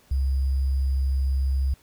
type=tone with sample-and-hold; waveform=sine; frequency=67 Hz; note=C2; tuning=42 cents sharp; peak=-20 dBFS; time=0.11-1.74 s; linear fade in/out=5 ms; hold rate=4900 Hz; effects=pink hiss -58 dBFS RMS until 1.82 s